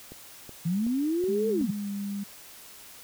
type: click train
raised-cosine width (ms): 2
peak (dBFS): -30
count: 5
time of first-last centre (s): 0.12-1.613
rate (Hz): 2.68
type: linear two-way sweep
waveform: sine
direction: up then down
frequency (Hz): 158.2 to 453.6 to 158.2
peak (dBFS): -24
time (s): 0.65-1.71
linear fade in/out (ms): 10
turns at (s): 1.49
type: tone with pitch glide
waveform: sine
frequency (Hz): 208.5 to 201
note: G#3 to G3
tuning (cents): +7 to +44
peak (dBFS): -30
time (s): 1.28-2.24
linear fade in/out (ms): 10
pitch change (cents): -63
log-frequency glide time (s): 1.72-1.89
effects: white hiss -48 dBFS RMS until 3.03 s